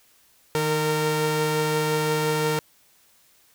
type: tone pair together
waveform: sawtooth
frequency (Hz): 155.08 / 459.5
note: D#3 / A#4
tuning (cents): -5 / -25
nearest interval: octave + perfect fifth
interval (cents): 1880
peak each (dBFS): -22 / -19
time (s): 0.55-2.59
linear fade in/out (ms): 0
effects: white hiss -59 dBFS RMS until 3.54 s